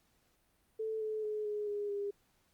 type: tone with pitch steps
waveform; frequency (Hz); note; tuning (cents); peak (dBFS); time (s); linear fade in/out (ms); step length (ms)
sine; 440 / 432.7 / 425.5 / 418.4 / 411.5 / 404.6; A4 / A4 / G#4 / G#4 / G#4 / G#4; 0 / -29 / +42 / +13 / -16 / -45; -34; 0.79-2.11; 10; 220
effects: pink hiss -73 dBFS RMS until 2.53 s + Opus 48 kbps